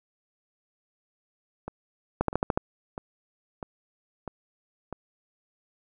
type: two click trains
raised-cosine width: 1 ms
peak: -9 / -20 dBFS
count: 6 / 6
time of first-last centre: 2.21-2.575 / 1.68-4.927 s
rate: 13.7 / 1.54 Hz
effects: none